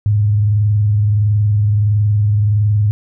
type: tone with frequency modulation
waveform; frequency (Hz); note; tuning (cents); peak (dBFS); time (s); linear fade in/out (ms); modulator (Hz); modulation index
sine; 104.5; G#2; +11; -10; 0.06-2.91; 0; 21.5; 0.2
effects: none